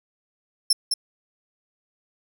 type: tone with echo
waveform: 30% pulse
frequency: 5340 Hz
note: E8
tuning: 22 cents sharp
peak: -11 dBFS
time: 0.7-0.73 s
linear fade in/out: 5 ms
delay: 210 ms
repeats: 1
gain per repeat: -5 dB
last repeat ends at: 0.94 s
effects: none